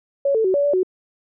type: tone with pitch steps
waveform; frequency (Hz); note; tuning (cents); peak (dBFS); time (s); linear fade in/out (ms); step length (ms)
sine; 558 / 443.9 / 375.5 / 570 / 577 / 370.4; C#5 / A4 / F#4 / C#5 / D5 / F#4; +11 / +15 / +26 / +48 / -31 / +2; -15; 0.25-0.832; 5; 97
effects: none